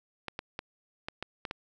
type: clicks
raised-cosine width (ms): 0.3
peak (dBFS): -19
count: 7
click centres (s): 0.283 / 0.391 / 0.591 / 1.085 / 1.226 / 1.452 / 1.511
effects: none